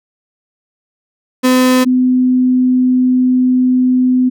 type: tone pair in turn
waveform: 35% pulse / sine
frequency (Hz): 254.9 / 253.5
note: C4 / B3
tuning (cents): -45 / +45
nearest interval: unison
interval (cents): 10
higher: first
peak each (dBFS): -6 / -8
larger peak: first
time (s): 1.43-1.85 / 1.85-4.3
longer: second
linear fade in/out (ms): 20
effects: none